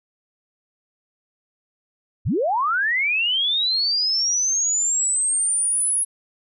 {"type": "linear sweep", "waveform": "sine", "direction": "up", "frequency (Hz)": [55, 10550], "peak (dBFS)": -18, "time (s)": [2.25, 6.05], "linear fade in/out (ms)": 20, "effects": []}